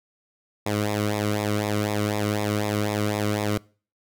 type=tone with flanger; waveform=sawtooth; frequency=104.6 Hz; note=G#2; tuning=13 cents sharp; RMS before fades=-25 dBFS; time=0.66-3.58 s; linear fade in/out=5 ms; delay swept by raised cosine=0.66 to 1.21 ms; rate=4 Hz; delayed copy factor=-0.8; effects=noise-tail reverb RT60 0.4 s tail -24 dB re dry